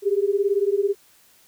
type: beating tone pair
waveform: sine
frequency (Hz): 392 / 410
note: G4 / G#4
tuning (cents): 0 / -22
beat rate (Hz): 18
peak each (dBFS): -21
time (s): 0.02-0.95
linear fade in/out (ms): 50
effects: white hiss -56 dBFS RMS until 1.47 s